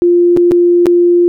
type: tone with dropouts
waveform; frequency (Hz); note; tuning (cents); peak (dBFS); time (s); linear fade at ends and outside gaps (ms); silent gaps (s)
sine; 349.2; F4; 0; -5; 0.02-1.28; 0; 0.365-0.372 / 0.511-0.518 / 0.858-0.867
effects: none